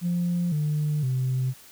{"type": "tone with pitch steps", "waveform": "sine", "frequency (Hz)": [174.61, 150.26, 129.31], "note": ["F3", "D3", "C3"], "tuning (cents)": [0, 40, -20], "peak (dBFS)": -21, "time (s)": [0.01, 1.54], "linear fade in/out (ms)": 50, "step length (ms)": 510, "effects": ["tanh soft clip ceiling -19 dBFS", "white hiss -50 dBFS RMS until 1.71 s"]}